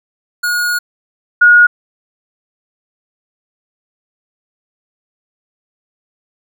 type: tone pair in turn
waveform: square / sine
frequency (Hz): 1443 / 1443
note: F#6 / F#6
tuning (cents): -44 / -44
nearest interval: unison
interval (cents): 0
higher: neither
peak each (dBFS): -14 / -3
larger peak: second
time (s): 0.43-0.79 / 1.41-1.67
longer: first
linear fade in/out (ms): 10
effects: none